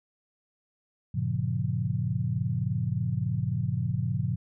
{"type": "chord", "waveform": "sine", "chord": "G half-diminished seventh", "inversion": "none", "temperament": "just", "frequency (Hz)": [98, 117.6, 141.12, 176.4], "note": ["G2", "Bb2", "Db3", "F3"], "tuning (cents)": [0, 16, 31, 18], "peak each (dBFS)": [-33, -29, -31, -33], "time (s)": [1.14, 4.36], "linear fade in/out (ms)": 10, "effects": []}